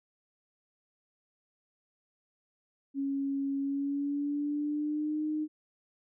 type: tone with pitch glide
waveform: sine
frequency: 276.1 to 306.4 Hz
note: C#4 to D#4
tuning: -7 to -27 cents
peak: -29 dBFS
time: 2.94-5.48 s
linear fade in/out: 50 ms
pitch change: +180 cents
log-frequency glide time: 3.59-5.24 s
effects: none

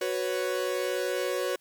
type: chord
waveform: 45% pulse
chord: F# suspended fourth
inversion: none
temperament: equal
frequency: 370 / 493.9 / 554.4 Hz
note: F#4 / B4 / C#5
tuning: 0 / 0 / 0 cents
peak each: -32 dBFS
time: 0.01-1.56 s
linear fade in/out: 5 ms
effects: white hiss -67 dBFS RMS until 1.6 s

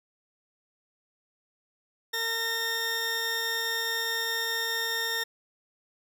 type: tone pair together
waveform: 20% pulse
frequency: 456.3 / 1830 Hz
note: A#4 / A#6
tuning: -37 / -32 cents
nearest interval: 2 octaves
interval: 2405 cents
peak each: -31 / -23 dBFS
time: 2.13-5.24 s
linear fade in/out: 10 ms
effects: none

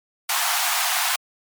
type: high-pass noise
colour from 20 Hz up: pink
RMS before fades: -22 dBFS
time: 0.29-1.16 s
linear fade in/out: 5 ms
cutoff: 690 Hz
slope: 96 dB/octave
effects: MP3 96 kbps

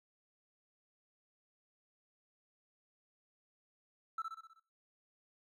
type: tone with echo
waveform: triangle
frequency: 1323 Hz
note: E6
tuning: 6 cents sharp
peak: -31 dBFS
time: 4.18-4.22 s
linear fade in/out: 5 ms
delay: 63 ms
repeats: 6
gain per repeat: -5 dB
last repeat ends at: 4.598 s
effects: noise-tail reverb RT60 0.4 s tail -22 dB re dry + tanh soft clip ceiling -33 dBFS

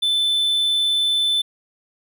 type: tone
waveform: triangle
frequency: 3521 Hz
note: A7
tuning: in tune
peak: -15 dBFS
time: 0.02-1.42 s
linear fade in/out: 10 ms
effects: none

